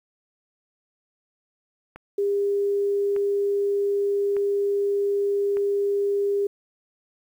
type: click train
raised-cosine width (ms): 0.5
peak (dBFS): -25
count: 4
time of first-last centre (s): 1.96-5.57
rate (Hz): 0.831
type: tone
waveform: sine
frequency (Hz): 402.5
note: G4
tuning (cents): +46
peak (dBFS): -20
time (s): 2.18-6.47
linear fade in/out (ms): 5
effects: 9-bit